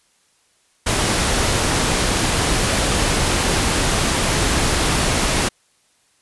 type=noise; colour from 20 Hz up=pink; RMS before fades=-18 dBFS; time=0.86-5.49 s; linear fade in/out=10 ms; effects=white hiss -60 dBFS RMS until 6.21 s + resampled to 24000 Hz